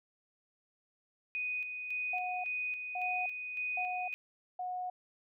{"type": "tone with tremolo", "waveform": "sine", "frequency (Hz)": 2489, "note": "D#7", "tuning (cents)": 0, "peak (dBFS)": -33, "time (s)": [1.35, 4.14], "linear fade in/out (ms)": 0, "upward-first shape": "square", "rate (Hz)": 1.8, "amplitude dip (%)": 45}
{"type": "tone bursts", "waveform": "sine", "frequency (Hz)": 729, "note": "F#5", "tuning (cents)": -26, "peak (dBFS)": -35, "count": 4, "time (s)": [2.13, 4.9], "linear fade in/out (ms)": 5, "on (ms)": 310, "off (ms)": 510}
{"effects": []}